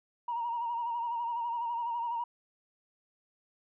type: tone with vibrato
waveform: sine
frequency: 941 Hz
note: A#5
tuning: 16 cents sharp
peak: -30 dBFS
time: 0.28-2.24 s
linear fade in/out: 5 ms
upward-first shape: sine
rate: 12 Hz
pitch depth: 47 cents each way
effects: tanh soft clip ceiling -26 dBFS